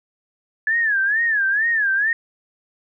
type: tone with vibrato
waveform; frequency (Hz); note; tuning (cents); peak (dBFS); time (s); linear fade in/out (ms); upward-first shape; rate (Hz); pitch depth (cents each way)
sine; 1707; G#6; +47; -16; 0.67-2.13; 2; sine; 2.2; 160
effects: none